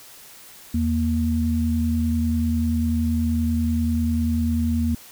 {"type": "tone pair together", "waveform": "sine", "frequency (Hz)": [81.5, 234.2], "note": ["E2", "A#3"], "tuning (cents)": [-19, 8], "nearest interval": "octave + tritone", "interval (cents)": 1827, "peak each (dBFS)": [-22, -21], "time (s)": [0.74, 4.95], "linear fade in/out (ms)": 5, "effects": ["white hiss -45 dBFS RMS until 5.11 s"]}